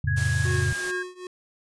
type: chord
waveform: sine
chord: F augmented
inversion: none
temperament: just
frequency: 87.31 / 109.13 / 136.42 Hz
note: F2 / A2 / C#3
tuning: 0 / -14 / -27 cents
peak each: -26 dBFS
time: 0.04-0.73 s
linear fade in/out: 5 ms
type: tone with pitch glide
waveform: sine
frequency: 1661.2 to 1620.4 Hz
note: G#6 to G#6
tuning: 0 to -43 cents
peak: -28 dBFS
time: 0.07-1.03 s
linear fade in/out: 10 ms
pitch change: -43 cents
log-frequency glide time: 0.5-0.69 s
type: noise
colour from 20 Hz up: white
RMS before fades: -34 dBFS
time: 0.16-0.92 s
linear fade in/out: 20 ms
type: tone with tremolo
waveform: square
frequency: 364 Hz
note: F#4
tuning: 28 cents flat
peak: -29 dBFS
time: 0.45-1.27 s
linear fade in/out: 2 ms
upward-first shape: triangle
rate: 2.5 Hz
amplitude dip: 95%
effects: resampled to 22050 Hz